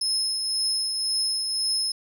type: tone with tremolo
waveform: 35% pulse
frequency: 5180 Hz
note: E8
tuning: 31 cents flat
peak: -19 dBFS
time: 0.01-1.92 s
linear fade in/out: 5 ms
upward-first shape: triangle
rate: 1.9 Hz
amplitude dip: 40%
effects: none